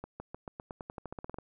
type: accelerating click train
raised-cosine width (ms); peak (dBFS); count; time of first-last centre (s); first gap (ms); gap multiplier
1; -26; 16; 0.04-1.386; 160; 0.91
effects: none